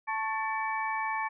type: tone cluster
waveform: sine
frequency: 880 / 1104 / 1769 / 2287 Hz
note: A5 / C#6 / A6 / D7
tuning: 0 / -7 / +9 / -47 cents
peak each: -32 / -35 / -36 / -37 dBFS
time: 0.07-1.29 s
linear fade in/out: 20 ms
effects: none